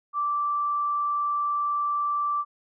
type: tone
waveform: sine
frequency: 1169 Hz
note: D6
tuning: 8 cents flat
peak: -23 dBFS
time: 0.13-2.45 s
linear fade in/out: 50 ms
effects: none